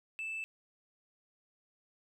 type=tone with tanh clipping; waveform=triangle; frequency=2637 Hz; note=E7; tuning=in tune; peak=-37 dBFS; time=0.19-0.44 s; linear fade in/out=0 ms; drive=6 dB; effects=none